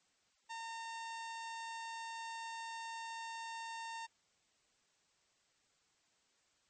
sawtooth tone, 912 Hz, A#5, 38 cents flat, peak -39 dBFS, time 0.49-4.07 s, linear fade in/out 20 ms, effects white hiss -75 dBFS RMS until 6.69 s + MP3 32 kbps

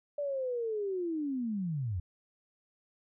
sine linear sweep, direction down, 587.3 to 81.5 Hz, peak -31 dBFS, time 0.18-2 s, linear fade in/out 5 ms, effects none

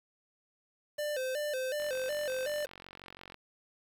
square tone with vibrato, 554.4 Hz, C#5, in tune, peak -33 dBFS, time 0.98-2.66 s, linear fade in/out 10 ms, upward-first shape square, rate 2.7 Hz, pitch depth 120 cents each way
click train, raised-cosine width 0.3 ms, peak -31 dBFS, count 72, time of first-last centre 1.8-3.343 s, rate 46 Hz
effects 9-bit

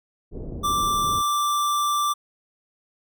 pink low-pass noise, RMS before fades -33 dBFS, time 0.31-1.23 s, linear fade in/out 50 ms, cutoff 480 Hz, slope 24 dB/octave
square tone, 1174.7 Hz, D6, in tune, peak -21 dBFS, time 0.63-2.14 s, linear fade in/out 20 ms
effects none

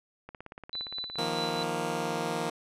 click train, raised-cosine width 0.5 ms, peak -28 dBFS, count 24, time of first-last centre 0.29-1.619 s, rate 17.3 Hz
sine tone with tremolo, 3985 Hz, B7, 15 cents sharp, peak -32 dBFS, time 0.73-1.63 s, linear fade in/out 0 ms, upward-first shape sine, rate 4.7 Hz, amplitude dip 60%
10% pulse chord, Eb suspended second, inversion none, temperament just, 155.56 / 175.01 / 233.3 Hz, Eb3 / F3 / Bb3, 0 / +4 / +2 cents, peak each -27 dBFS, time 1.18-2.5 s, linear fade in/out 5 ms
effects low-pass 11000 Hz 12 dB/octave

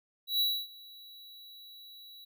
square tone with ADSR envelope, 3919 Hz, B7, 14 cents flat, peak -25 dBFS, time 0.27-2.25 s, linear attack 130 ms, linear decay 270 ms, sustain -24 dB, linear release 10 ms, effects none

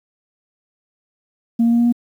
sine tone with pitch steps, 231.6 / 233.5 / 235.4 / 237.3 / 239.2 Hz, A#3 / A#3 / A#3 / A#3 / A#3, -11 / +3 / +17 / +31 / +45 cents, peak -10 dBFS, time 1.59-1.925 s, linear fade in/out 10 ms, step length 67 ms, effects tanh soft clip ceiling -9 dBFS + 8-bit

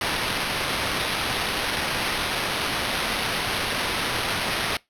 white noise with sample-and-hold, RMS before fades -26 dBFS, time 0.01-4.77 s, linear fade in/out 2 ms, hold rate 7350 Hz, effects noise-tail reverb RT60 0.2 s tail -23 dB re dry + low-pass 12000 Hz 12 dB/octave

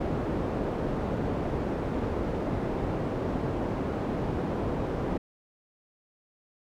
white low-pass noise, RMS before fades -30 dBFS, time 0-5.18 s, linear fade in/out 10 ms, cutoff 460 Hz, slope 12 dB/octave, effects none

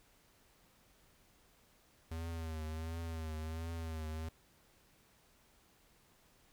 square tone with vibrato, 80.7 Hz, E2, 36 cents flat, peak -40 dBFS, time 2.11-4.29 s, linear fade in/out 5 ms, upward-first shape triangle, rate 1.4 Hz, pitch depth 64 cents each way, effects pink hiss -68 dBFS RMS until 6.52 s

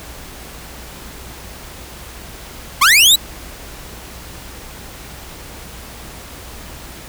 sawtooth linear sweep, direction up, 987.8 to 4022 Hz, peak -4 dBFS, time 2.81-3.16 s, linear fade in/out 10 ms, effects added 60 Hz sine -39 dBFS peak until 7.08 s + pink hiss -35 dBFS RMS until 7.08 s

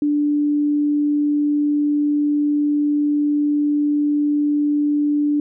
sine tone, 293.7 Hz, D4, in tune, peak -15 dBFS, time 0.02-5.4 s, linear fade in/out 2 ms, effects none

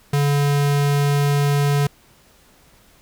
square tone, 143.2 Hz, D3, 43 cents flat, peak -16 dBFS, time 0.13-1.87 s, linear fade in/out 5 ms, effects pink hiss -53 dBFS RMS until 3.01 s

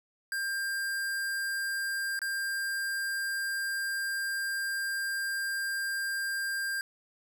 square tone with dropouts, 1595 Hz, G6, 30 cents sharp, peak -31 dBFS, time 0.32-6.81 s, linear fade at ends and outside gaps 1 ms, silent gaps 2.191-2.217 s, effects none

